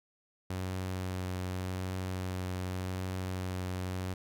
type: tone with vibrato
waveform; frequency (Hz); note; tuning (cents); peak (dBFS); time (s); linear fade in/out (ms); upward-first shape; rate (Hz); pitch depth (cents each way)
sawtooth; 92.5; F#2; 0; -30; 0.5-4.14; 5; triangle; 0.86; 15
effects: none